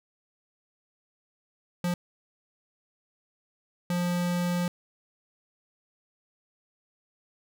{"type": "tone bursts at uneven times", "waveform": "square", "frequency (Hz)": 176.1, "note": "F3", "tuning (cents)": 15, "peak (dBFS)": -26, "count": 2, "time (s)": [[1.84, 1.94], [3.9, 4.68]], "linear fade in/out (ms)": 2, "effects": []}